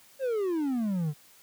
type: exponential sweep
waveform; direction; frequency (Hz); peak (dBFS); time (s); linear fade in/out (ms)
triangle; down; 554.4 to 142.5; -24; 0.19-1.14; 50
effects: white hiss -57 dBFS RMS until 1.42 s + high-pass 80 Hz 12 dB/octave